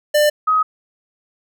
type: tone pair in turn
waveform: square / sine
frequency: 596 / 1262.9 Hz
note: D5 / D#6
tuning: +25 / +25 cents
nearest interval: octave + minor second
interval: 1300 cents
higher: second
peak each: -12 dBFS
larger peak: neither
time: 0.14-0.3 / 0.47-0.63 s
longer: neither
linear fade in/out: 10 ms
effects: none